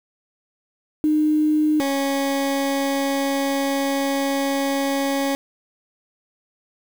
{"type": "tone pair in turn", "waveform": ["sine", "20% pulse"], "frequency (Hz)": [305.6, 275.9], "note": ["D#4", "C#4"], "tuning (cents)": [-31, -8], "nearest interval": "major second", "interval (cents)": 177, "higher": "first", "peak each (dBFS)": -15, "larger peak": "neither", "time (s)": [[1.04, 1.8], [1.8, 5.35]], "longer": "second", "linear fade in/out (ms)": 0, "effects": ["7-bit"]}